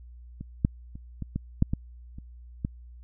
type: clicks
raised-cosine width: 5 ms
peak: -24 / -8 / -29 / -21 / -16 / -8 / -14 / -29 / -15 dBFS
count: 9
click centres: 0.41 / 0.649 / 0.955 / 1.223 / 1.36 / 1.624 / 1.735 / 2.185 / 2.649 s
effects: added 60 Hz sine -44 dBFS peak until 3.03 s